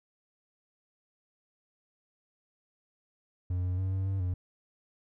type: tone with pitch steps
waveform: triangle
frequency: 90.2 / 90.9 / 94.4 / 95.3 / 96.7 / 90.3 Hz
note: F#2 / F#2 / F#2 / G2 / G2 / F#2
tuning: -44 / -30 / +35 / -48 / -23 / -42 cents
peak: -26 dBFS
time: 3.5-4.34 s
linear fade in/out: 5 ms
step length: 140 ms
effects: none